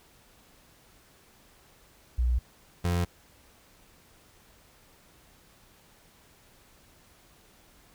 sine / 30% pulse tone pair in turn, 60.8 / 87.55 Hz, B1 / F2, -26 / +5 cents, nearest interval tritone, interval 631 cents, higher second, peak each -22 dBFS, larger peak neither, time 2.18-2.39 / 2.84-3.05 s, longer neither, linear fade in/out 10 ms, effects pink hiss -59 dBFS RMS until 7.94 s

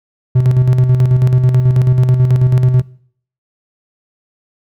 triangle tone with tremolo, 126.9 Hz, B2, 47 cents sharp, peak -4 dBFS, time 0.35-2.82 s, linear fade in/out 10 ms, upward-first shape square, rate 9.2 Hz, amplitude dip 50%, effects noise-tail reverb RT60 0.6 s tail -22 dB re dry

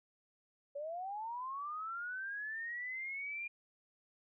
sine linear sweep, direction up, 554.4 to 2414 Hz, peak -39 dBFS, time 0.75-3.48 s, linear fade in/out 10 ms, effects none

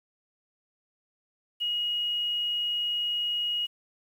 sine tone, 2890 Hz, F#7, 41 cents flat, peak -26 dBFS, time 1.6-3.67 s, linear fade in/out 20 ms, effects 9-bit

